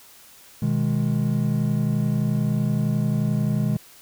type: chord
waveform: triangle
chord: G# minor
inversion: first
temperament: just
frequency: 124.59 / 155.74 / 207.7 Hz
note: B2 / D#3 / G#3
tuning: +16 / +2 / 0 cents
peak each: -22 dBFS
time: 0.62-3.77 s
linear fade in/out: 5 ms
effects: white hiss -49 dBFS RMS until 4.01 s